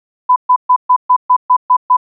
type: tone bursts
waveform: sine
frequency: 1000 Hz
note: B5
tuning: 21 cents sharp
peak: -5 dBFS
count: 9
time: 0.29-1.969 s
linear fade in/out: 10 ms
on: 71 ms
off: 130 ms
effects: none